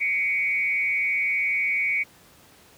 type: tone with frequency modulation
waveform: sine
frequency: 2244 Hz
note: C#7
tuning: 21 cents sharp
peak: -21 dBFS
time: 0-2.04 s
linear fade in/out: 20 ms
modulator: 160 Hz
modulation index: 0.72
effects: pink hiss -53 dBFS RMS until 2.77 s + high-pass 80 Hz 12 dB/octave